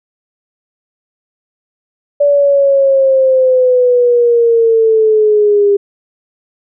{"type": "linear sweep", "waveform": "sine", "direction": "down", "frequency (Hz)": [578, 401], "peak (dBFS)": -6, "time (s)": [2.2, 5.77], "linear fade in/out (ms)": 10, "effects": []}